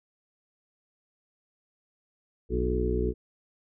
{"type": "harmonic tone with a mistuned harmonic", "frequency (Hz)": 61.74, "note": "B1", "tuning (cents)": 0, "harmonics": [1, 2, 3, 4, 5, 6, 7], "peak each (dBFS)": [-28, -36, -36, -35, -37, -31, -31], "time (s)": [2.49, 3.14], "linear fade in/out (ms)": 50, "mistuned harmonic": 5, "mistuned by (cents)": 54, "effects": []}